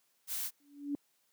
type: noise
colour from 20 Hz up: blue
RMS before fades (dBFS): -37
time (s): 0.27-0.51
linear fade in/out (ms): 50
type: tone with exponential growth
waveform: sine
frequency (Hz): 286.2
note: D4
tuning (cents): -45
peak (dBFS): -29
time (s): 0.6-0.95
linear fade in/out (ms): 1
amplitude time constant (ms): 75
effects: white hiss -74 dBFS RMS until 1.32 s + high-pass 150 Hz 12 dB/octave